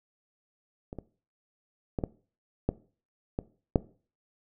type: clicks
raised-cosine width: 2 ms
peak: -25 / -24 / -16 / -15 / -11 / -16 / -7 dBFS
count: 7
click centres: 0.929 / 0.987 / 1.988 / 2.038 / 2.69 / 3.389 / 3.758 s
effects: noise-tail reverb RT60 0.4 s tail -19 dB re dry